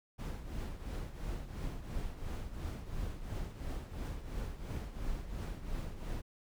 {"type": "noise with tremolo", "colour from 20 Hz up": "brown", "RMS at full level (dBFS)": -37, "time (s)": [0.18, 6.22], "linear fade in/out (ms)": 20, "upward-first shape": "triangle", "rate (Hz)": 2.9, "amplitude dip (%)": 70, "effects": []}